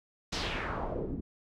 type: noise with low-pass filter sweep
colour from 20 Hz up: pink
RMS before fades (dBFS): -35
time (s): 0.32-1.21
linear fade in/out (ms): 10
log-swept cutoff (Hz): 5800 to 220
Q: 2.2
effects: none